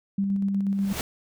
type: tone with tremolo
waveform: sine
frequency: 197.3 Hz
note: G3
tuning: 11 cents sharp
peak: -21 dBFS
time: 0.18-0.93 s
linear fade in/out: 5 ms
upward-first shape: square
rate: 8.2 Hz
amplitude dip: 25%
type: noise with exponential growth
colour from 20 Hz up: pink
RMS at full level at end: -27 dBFS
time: 0.69-1.01 s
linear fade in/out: 1 ms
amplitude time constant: 68 ms
effects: none